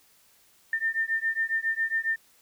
sine beating tone pair, 1800 / 1807.3 Hz, A6 / A6, +39 / +46 cents, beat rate 7.3 Hz, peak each -28 dBFS, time 0.73-2.16 s, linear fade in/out 2 ms, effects white hiss -61 dBFS RMS until 2.41 s

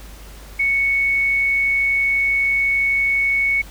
sine tone, 2217 Hz, C#7, in tune, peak -15 dBFS, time 0.59-3.62 s, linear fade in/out 10 ms, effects added 50 Hz sine -37 dBFS peak until 3.7 s + pink hiss -43 dBFS RMS until 3.7 s

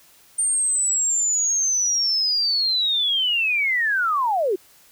sine linear sweep, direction down, 8870 to 342.3 Hz, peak -18 dBFS, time 0.38-4.56 s, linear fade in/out 10 ms, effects white hiss -53 dBFS RMS until 4.91 s

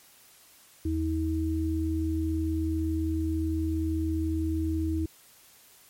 sine tone pair together, 80.84 / 320 Hz, E2 / D#4, -33 / +49 cents, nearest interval 2 octaves, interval 2382 cents, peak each -28 dBFS, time 0.85-5.06 s, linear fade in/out 5 ms, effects white hiss -56 dBFS RMS until 5.89 s + MP3 64 kbps

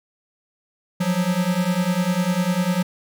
square beating tone pair, 174.61 / 184.61 Hz, F3 / F#3, 0 / -4 cents, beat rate 10 Hz, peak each -23 / -22 dBFS, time 1-2.83 s, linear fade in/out 10 ms, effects none

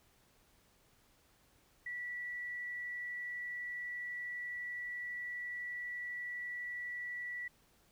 sine tone, 1952 Hz, B6, 21 cents flat, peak -39 dBFS, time 1.86-7.48 s, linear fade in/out 5 ms, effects pink hiss -69 dBFS RMS until 7.91 s

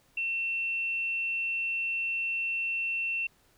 sine tone, 2700 Hz, E7, 41 cents sharp, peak -28 dBFS, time 0.17-3.27 s, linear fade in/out 5 ms, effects pink hiss -65 dBFS RMS until 3.57 s

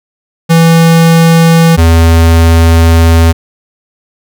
square tone pair in turn, 165.3 / 82.65 Hz, E3 / E2, +5 / +5 cents, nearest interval octave, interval 1200 cents, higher first, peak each -3 dBFS, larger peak neither, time 0.49-1.77 / 1.77-3.33 s, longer second, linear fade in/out 20 ms, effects none

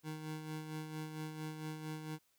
25% pulse tone with tremolo, 155.56 Hz, D#3, in tune, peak -36 dBFS, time 0.03-2.19 s, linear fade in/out 50 ms, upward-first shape sine, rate 4.4 Hz, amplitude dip 50%, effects white hiss -75 dBFS RMS until 2.38 s

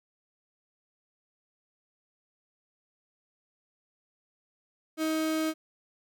35% pulse tone, 315.9 Hz, D#4, 26 cents sharp, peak -25 dBFS, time 4.97-5.54 s, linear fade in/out 50 ms, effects none

